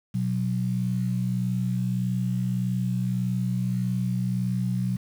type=tone pair together; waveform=sine; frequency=123.47 / 185.15 Hz; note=B2 / F#3; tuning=0 / +1 cents; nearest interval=perfect fifth; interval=701 cents; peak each=-26 dBFS; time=0.14-4.97 s; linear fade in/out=10 ms; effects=8-bit

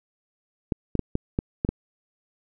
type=clicks; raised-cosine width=3 ms; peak=-10 dBFS; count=7; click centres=0.722 / 0.953 / 0.993 / 1.154 / 1.389 / 1.649 / 1.69 s; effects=none

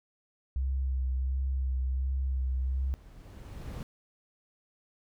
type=tone with vibrato; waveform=sine; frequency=65.41 Hz; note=C2; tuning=in tune; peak=-27 dBFS; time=0.56-2.94 s; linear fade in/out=0 ms; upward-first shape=sine; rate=1.4 Hz; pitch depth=27 cents each way
type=noise with exponential growth; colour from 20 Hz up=brown; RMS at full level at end=-37 dBFS; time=1.71-3.83 s; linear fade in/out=1 ms; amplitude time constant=460 ms
effects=none

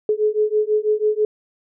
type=beating tone pair; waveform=sine; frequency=423.2 / 429.3 Hz; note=G#4 / A4; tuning=+33 / -43 cents; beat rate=6.1 Hz; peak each=-19 dBFS; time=0.09-1.25 s; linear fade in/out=2 ms; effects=none

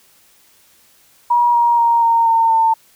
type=tone with pitch steps; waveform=sine; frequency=958 / 945.9 / 934 / 922.2 / 910.5 / 899 Hz; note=A#5 / A#5 / A#5 / A#5 / A#5 / A5; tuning=+47 / +25 / +3 / -19 / -41 / +37 cents; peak=-10 dBFS; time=1.3-2.74 s; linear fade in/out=10 ms; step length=240 ms; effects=white hiss -52 dBFS RMS until 2.95 s

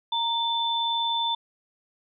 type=tone pair together; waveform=sine; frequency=930 / 3528 Hz; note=A#5 / A7; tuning=-4 / +4 cents; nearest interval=octave + major seventh; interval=2308 cents; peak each=-26 dBFS; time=0.12-1.35 s; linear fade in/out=5 ms; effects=none

